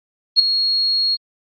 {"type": "tone with ADSR envelope", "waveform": "sine", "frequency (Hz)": 4300, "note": "C8", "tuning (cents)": 47, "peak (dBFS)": -5, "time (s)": [0.36, 1.17], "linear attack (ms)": 33, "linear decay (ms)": 9, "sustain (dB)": -10, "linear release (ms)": 31, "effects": ["Opus 48 kbps"]}